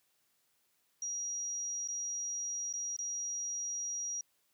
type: tone with dropouts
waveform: sine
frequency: 5740 Hz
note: F8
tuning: 47 cents sharp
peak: -35 dBFS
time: 1.02-4.21 s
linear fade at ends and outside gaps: 2 ms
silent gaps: 1.876-1.885 / 2.728-2.737 / 2.965-2.988 s
effects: white hiss -75 dBFS RMS until 4.53 s + high-pass 80 Hz 12 dB/octave